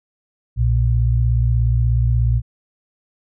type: tone pair together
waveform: sine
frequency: 61.2 / 117.89 Hz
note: B1 / A#2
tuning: -15 / +20 cents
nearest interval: major seventh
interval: 1135 cents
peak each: -16 dBFS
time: 0.56-2.42 s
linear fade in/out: 50 ms
effects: none